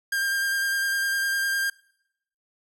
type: tone with vibrato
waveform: 45% pulse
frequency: 1599 Hz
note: G6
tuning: 34 cents sharp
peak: -23 dBFS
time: 0.12-1.7 s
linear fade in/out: 5 ms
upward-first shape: square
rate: 9.9 Hz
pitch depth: 12 cents each way
effects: noise-tail reverb RT60 0.8 s tail -25 dB re dry